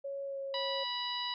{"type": "tone with pitch glide", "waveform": "sine", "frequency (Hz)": [554.4, 546.8], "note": ["C#5", "C#5"], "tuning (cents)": [0, -24], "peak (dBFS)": -36, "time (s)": [0.04, 0.84], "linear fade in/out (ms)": 10, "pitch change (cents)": -24, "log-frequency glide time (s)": [0.24, 0.39]}
{"type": "harmonic tone", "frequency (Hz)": 980, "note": "B5", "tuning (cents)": -14, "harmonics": [1, 2, 3, 4, 5], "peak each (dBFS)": [-39, -44, -40, -38, -44], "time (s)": [0.54, 1.34], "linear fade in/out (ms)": 2}
{"effects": []}